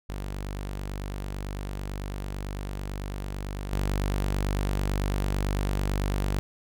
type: tone with level steps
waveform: sawtooth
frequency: 49 Hz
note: G1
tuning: in tune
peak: -28 / -21 dBFS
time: 0.09-6.39 s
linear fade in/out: 0 ms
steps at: 3.72 s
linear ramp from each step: 5 ms
effects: none